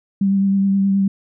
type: tone with vibrato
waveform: sine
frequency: 196 Hz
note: G3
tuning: in tune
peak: -13 dBFS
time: 0.21-1.08 s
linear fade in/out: 5 ms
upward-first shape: triangle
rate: 9.5 Hz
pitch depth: 22 cents each way
effects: none